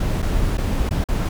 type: noise with dropouts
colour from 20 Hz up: brown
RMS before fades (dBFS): -20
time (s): 0-1.29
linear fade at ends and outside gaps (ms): 5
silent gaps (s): 0.221-0.225 / 0.573-0.58 / 0.892-0.908 / 1.041-1.086
effects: none